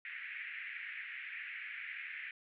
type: band-pass noise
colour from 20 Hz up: white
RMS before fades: -45 dBFS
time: 0.05-2.31 s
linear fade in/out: 2 ms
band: 1700 to 2400 Hz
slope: 48 dB/octave
effects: none